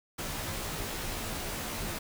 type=noise with comb filter; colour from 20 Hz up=pink; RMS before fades=-36 dBFS; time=0.18-1.99 s; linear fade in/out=10 ms; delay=16 ms; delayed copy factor=-0.95; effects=none